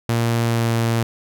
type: tone with pitch glide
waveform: sawtooth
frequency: 116.54 to 115.33 Hz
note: A#2 to A#2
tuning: 0 to -18 cents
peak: -13 dBFS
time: 0.09-1.03 s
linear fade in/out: 0 ms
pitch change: -18 cents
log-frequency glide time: 0.44-0.74 s
effects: none